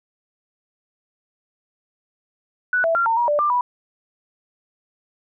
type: tone with pitch steps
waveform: sine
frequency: 1482 / 660 / 1380 / 908 / 955 / 589 / 1188 / 981 Hz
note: F#6 / E5 / F6 / A#5 / A#5 / D5 / D6 / B5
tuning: +2 / +2 / -21 / -46 / +42 / +5 / +20 / -12 cents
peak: -16 dBFS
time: 2.73-3.61 s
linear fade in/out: 2 ms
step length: 110 ms
effects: none